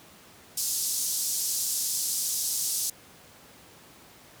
pink band-pass noise, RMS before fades -29 dBFS, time 0.57-2.9 s, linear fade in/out 5 ms, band 5200 to 14000 Hz, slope 24 dB/octave, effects pink hiss -52 dBFS RMS until 4.4 s + high-pass 100 Hz 12 dB/octave

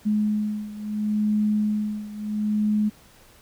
sine beating tone pair, 211.1 / 211.83 Hz, G#3 / G#3, +29 / +34 cents, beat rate 0.73 Hz, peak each -23 / -26 dBFS, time 0.05-2.9 s, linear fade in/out 20 ms, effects pink hiss -53 dBFS RMS until 3.41 s

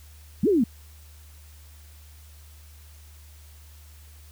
sine linear two-way sweep, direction up then down, 143 to 440 to 205 Hz, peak -17 dBFS, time 0.43-0.64 s, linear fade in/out 5 ms, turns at 0.48 s, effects added 75 Hz sine -46 dBFS peak until 4.31 s + white hiss -55 dBFS RMS until 4.31 s

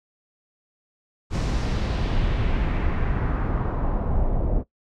brown noise with low-pass filter sweep, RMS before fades -23 dBFS, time 1.3-4.64 s, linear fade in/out 50 ms, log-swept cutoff 6900 to 590 Hz, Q 1.4, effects noise-tail reverb RT60 0.1 s tail -17 dB re dry

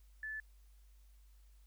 sine tone, 1741 Hz, A6, 19 cents flat, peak -40 dBFS, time 0.23-0.4 s, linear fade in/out 2 ms, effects added 50 Hz sine -59 dBFS peak until 1.66 s + white hiss -75 dBFS RMS until 1.66 s

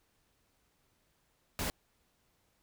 pink noise, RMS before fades -35 dBFS, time 1.59-1.7 s, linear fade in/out 0 ms, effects pink hiss -74 dBFS RMS until 2.62 s

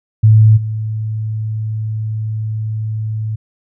sine tone with level steps, 109.1 Hz, A2, 14 cents flat, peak -4 / -17 dBFS, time 0.23-3.36 s, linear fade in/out 10 ms, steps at 0.56 s, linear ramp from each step 20 ms, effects none

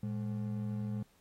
triangle ring-modulated tone, 160.2 Hz, E3, 49 cents flat, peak -29 dBFS, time 0.03-1.03 s, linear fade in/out 2 ms, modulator 46.1 Hz, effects pink hiss -69 dBFS RMS until 1.2 s + AAC 48 kbps

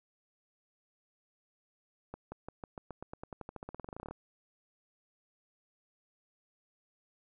accelerating click train, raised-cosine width 1 ms, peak -28 dBFS, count 26, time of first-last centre 2.14-4.11 s, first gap 180 ms, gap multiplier 0.92, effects none

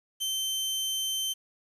sawtooth tone, 3100 Hz, G7, 20 cents flat, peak -25 dBFS, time 0.2-1.34 s, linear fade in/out 20 ms, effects resampled to 32000 Hz + 9-bit

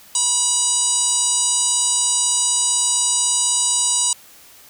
harmonic tone with a mistuned harmonic, 972 Hz, B5, 28 cents flat, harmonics 1 / 3 / 4 / 5 / 6 / 7 / 8 / 9, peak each -31 / -30 / -27 / -28 / -29 / -23 / -21 / -20 dBFS, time 0.15-4.13 s, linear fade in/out 2 ms, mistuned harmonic 8, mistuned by +24 cents, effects white hiss -46 dBFS RMS until 4.69 s

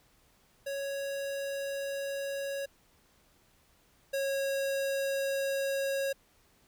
square tone pair in turn, 554.4 / 547.7 Hz, C#5 / C#5, 0 / -21 cents, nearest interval unison, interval 21 cents, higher first, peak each -34 / -30 dBFS, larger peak second, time 0.66-2.66 / 4.13-6.13 s, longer neither, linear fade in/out 10 ms, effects pink hiss -66 dBFS RMS until 6.67 s

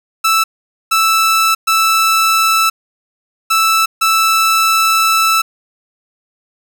sawtooth tone bursts at uneven times, 1318.5 Hz, E6, in tune, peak -6 dBFS, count 5, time 0.24-0.44 / 0.91-1.55 / 1.67-2.7 / 3.5-3.86 / 4.01-5.42 s, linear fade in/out 10 ms, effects none

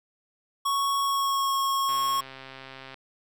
square tone with pitch glide, 1108.7 to 1092.2 Hz, C#6 to C#6, 0 to -26 cents, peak -24 dBFS, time 0.65-2.21 s, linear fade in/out 10 ms, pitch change -26 cents, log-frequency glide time 1.01-1.53 s
click train, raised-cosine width 0.3 ms, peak -26 dBFS, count 141, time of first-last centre 1.89-2.943 s, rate 133 Hz
effects none

